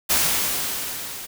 white noise with level ramp, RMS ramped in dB -18 to -35 dBFS, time 0.09-1.27 s, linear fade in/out 20 ms, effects none

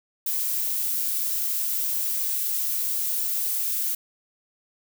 violet noise, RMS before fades -26 dBFS, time 0.26-3.95 s, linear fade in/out 5 ms, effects none

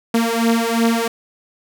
sawtooth beating tone pair, 228.7 / 231.5 Hz, A#3 / A#3, -33 / -12 cents, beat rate 2.8 Hz, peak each -14 dBFS, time 0.14-1.08 s, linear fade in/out 5 ms, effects none

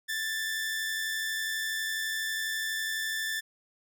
sawtooth tone pair together, 1677.9 / 1770 Hz, G#6 / A6, +17 / +10 cents, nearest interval minor second, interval 93 cents, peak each -37 / -27 dBFS, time 0.08-3.41 s, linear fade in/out 20 ms, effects none

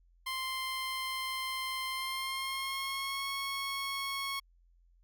15% pulse tone with pitch glide, 1046.5 to 1099.2 Hz, C6 to C#6, 0 to -15 cents, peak -28 dBFS, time 0.26-4.4 s, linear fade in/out 10 ms, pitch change +85 cents, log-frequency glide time 1.87-3.29 s, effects added 43 Hz sine -62 dBFS peak until 5.03 s

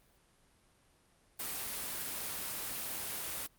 white noise, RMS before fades -39 dBFS, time 1.39-3.47 s, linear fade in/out 10 ms, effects pink hiss -68 dBFS RMS until 3.58 s + Opus 32 kbps

